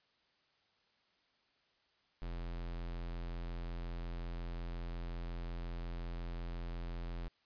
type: tone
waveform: square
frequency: 42.78 Hz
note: F1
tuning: 35 cents flat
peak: -40 dBFS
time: 2.22-7.28 s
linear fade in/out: 0 ms
effects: white hiss -74 dBFS RMS until 7.45 s + resampled to 11025 Hz

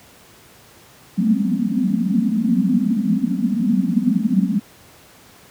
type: band-pass noise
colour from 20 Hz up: pink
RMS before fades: -18 dBFS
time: 1.17-4.6 s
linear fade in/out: 20 ms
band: 180 to 260 Hz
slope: 96 dB/octave
effects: pink hiss -47 dBFS RMS until 5.5 s + high-pass 80 Hz 12 dB/octave

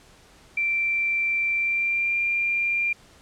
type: tone with pitch glide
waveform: sine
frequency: 2349 to 2387 Hz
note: D7 to D7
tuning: 0 to +28 cents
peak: -21 dBFS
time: 0.57-2.93 s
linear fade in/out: 5 ms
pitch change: +28 cents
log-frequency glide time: 1.56-2.18 s
effects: pink hiss -53 dBFS RMS until 3.21 s + low-pass 9000 Hz 12 dB/octave

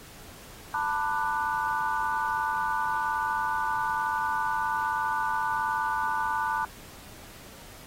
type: chord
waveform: sine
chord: B minor seventh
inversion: third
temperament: just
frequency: 889 / 987.8 / 1185.3 / 1481.6 Hz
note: A5 / B5 / D6 / F#6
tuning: +18 / 0 / +16 / +2 cents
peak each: -29 / -31 / -33 / -32 dBFS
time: 0.74-6.65 s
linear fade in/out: 2 ms
effects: pink hiss -48 dBFS RMS until 7.86 s + AAC 48 kbps

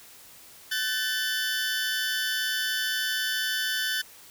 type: tone pair together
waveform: 20% pulse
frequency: 1518 / 1757.9 Hz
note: F#6 / A6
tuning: +44 / -2 cents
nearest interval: minor third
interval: 254 cents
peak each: -24 dBFS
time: 0.71-4.02 s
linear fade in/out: 10 ms
effects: white hiss -50 dBFS RMS until 4.3 s

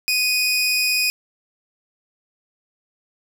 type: tone pair together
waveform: 25% pulse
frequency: 2489 / 5338 Hz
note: D#7 / E8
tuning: 0 / +21 cents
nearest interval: octave + minor second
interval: 1321 cents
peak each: -14 / -21 dBFS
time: 0.08-1.1 s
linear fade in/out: 0 ms
effects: none

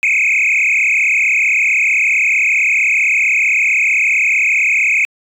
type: tone with frequency modulation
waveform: sine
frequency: 2349 Hz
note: D7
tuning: in tune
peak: -8 dBFS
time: 0.03-5.05 s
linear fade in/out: 0 ms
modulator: 35.5 Hz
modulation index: 6
effects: tanh soft clip ceiling -9 dBFS

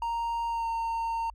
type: tone with pitch glide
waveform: triangle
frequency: 930 to 915.6 Hz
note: A#5 to A#5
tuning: -4 to -31 cents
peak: -26 dBFS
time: 0.02-1.3 s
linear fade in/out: 2 ms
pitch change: -27 cents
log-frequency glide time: 0.48-0.67 s
effects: added 50 Hz sine -47 dBFS peak until 1.34 s

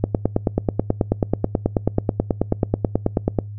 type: click train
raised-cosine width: 2 ms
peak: -3 dBFS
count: 32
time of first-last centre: 0.04-3.388 s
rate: 9.26 Hz
effects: noise-tail reverb RT60 0.3 s tail -26 dB re dry + added 103 Hz sine -30 dBFS peak until 3.58 s

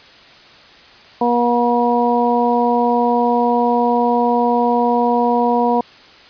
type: harmonic tone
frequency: 240 Hz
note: B3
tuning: 49 cents flat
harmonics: 1 / 2 / 3 / 4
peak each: -18 / -18 / -18 / -18 dBFS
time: 1.21-5.81 s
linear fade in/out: 5 ms
effects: white hiss -43 dBFS RMS until 6.29 s + resampled to 11025 Hz

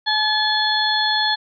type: harmonic tone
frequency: 859 Hz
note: A5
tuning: 42 cents flat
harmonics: 1 / 2 / 4 / 5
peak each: -22 / -22 / -22 / -22 dBFS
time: 0.06-1.36 s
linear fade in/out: 20 ms
effects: none

